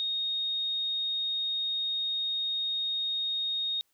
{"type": "tone", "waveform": "sine", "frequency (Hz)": 3720, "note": "A#7", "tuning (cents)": -4, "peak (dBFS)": -28, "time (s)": [0, 3.81], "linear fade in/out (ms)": 0, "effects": ["white hiss -73 dBFS RMS until 3.93 s"]}